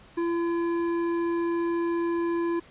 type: tone with hard clipping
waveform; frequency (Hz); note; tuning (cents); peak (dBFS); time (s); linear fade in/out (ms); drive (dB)
sine; 339.3; F4; -50; -26; 0.17-2.6; 10; 10
effects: pink hiss -53 dBFS RMS until 2.7 s + resampled to 8000 Hz